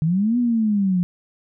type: linear two-way sweep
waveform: sine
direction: up then down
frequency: 150 to 247.2 to 174 Hz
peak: -16 dBFS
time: 0.02-1.03 s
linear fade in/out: 0 ms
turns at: 0.38 s
effects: none

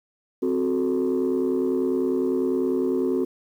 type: chord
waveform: sine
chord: F# diminished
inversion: second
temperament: equal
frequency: 261.6 / 370 / 440 Hz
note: C4 / F#4 / A4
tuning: 0 / 0 / 0 cents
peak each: -23 / -22 / -26 dBFS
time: 0.42-3.25 s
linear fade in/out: 10 ms
effects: tanh soft clip ceiling -16 dBFS + 9-bit

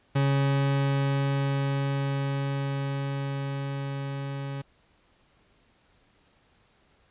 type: tone with level ramp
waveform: 40% pulse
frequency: 138.59 Hz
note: C#3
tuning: in tune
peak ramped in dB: -20 to -31 dBFS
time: 0.15-4.62 s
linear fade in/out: 10 ms
effects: pink hiss -64 dBFS RMS until 7.1 s + resampled to 8000 Hz

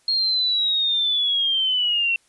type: linear sweep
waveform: sine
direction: down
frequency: 4266 to 2700 Hz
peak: -18 dBFS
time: 0.08-2.16 s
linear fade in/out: 2 ms
effects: white hiss -61 dBFS RMS until 2.28 s + resampled to 24000 Hz

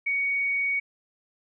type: tone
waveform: sine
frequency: 2239 Hz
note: C#7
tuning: 17 cents sharp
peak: -23 dBFS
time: 0.06-0.8 s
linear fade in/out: 10 ms
effects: none

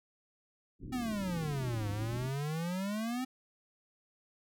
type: low-pass noise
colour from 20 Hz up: white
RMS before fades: -44 dBFS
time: 0.79-2.31 s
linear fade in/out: 50 ms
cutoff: 340 Hz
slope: 48 dB/octave
type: exponential two-way sweep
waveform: square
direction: down then up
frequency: 261.6 to 100.1 to 261.6 Hz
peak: -34 dBFS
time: 0.92-3.25 s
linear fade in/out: 10 ms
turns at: 1.89 s
effects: none

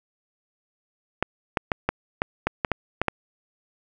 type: clicks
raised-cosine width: 0.5 ms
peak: -6 dBFS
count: 10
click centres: 1.226 / 1.572 / 1.718 / 1.89 / 2.219 / 2.47 / 2.648 / 2.717 / 3.016 / 3.083 s
effects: none

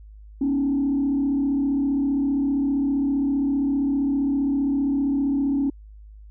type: tone with frequency modulation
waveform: sine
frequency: 277.2 Hz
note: C#4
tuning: in tune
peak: -18 dBFS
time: 0.41-5.7 s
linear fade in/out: 5 ms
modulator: 35.2 Hz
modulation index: 0.62
effects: tanh soft clip ceiling -15 dBFS + added 52 Hz sine -41 dBFS peak until 6.3 s

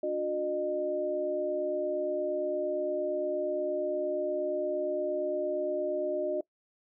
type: tone cluster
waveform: sine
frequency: 292.5 / 361.1 / 610 Hz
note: D4 / F#4 / D#5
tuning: -7 / -42 / -34 cents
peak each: -39 / -33 / -30 dBFS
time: 0.03-6.41 s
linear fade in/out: 5 ms
effects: noise-tail reverb RT60 0.1 s tail -22 dB re dry

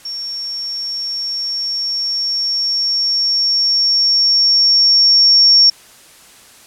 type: tone with level ramp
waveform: sine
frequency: 5500 Hz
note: F8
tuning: 27 cents flat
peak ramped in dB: -22 to -5 dBFS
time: 0.05-5.7 s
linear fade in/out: 5 ms
effects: white hiss -43 dBFS RMS until 6.66 s + low-pass 11000 Hz 12 dB/octave

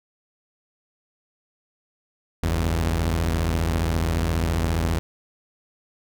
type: tone pair together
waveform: sawtooth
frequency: 48.54 / 82.41 Hz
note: G1 / E2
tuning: -16 / 0 cents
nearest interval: major sixth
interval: 916 cents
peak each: -22 / -18 dBFS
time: 2.43-4.99 s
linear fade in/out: 0 ms
effects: none

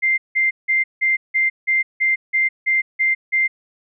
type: tone bursts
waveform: sine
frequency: 2093 Hz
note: C7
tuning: in tune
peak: -14 dBFS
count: 11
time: 0.02-3.48 s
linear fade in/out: 20 ms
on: 160 ms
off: 170 ms
effects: none

